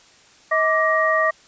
sine tone cluster, 635 / 1172 / 1884 Hz, D#5 / D6 / A#6, +35 / -4 / +18 cents, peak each -20 dBFS, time 0.51-1.31 s, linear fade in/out 10 ms, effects white hiss -51 dBFS RMS until 1.47 s + resampled to 16000 Hz

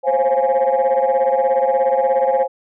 sine chord, Db major seventh, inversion third, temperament equal with one note detuned, 523.3 / 540.1 / 698.5 / 830.6 Hz, C5 / Db5 / F5 / Ab5, 0 / -45 / 0 / 0 cents, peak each -16 / -17 / -22 / -18 dBFS, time 0.03-2.48 s, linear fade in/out 50 ms, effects tanh soft clip ceiling -8 dBFS

